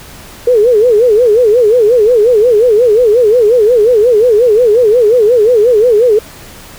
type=tone with vibrato; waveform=sine; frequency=455.9 Hz; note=A#4; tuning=39 cents flat; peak=-4 dBFS; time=0.47-6.19 s; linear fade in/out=5 ms; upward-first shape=sine; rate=5.6 Hz; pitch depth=180 cents each way; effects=pink hiss -33 dBFS RMS until 6.78 s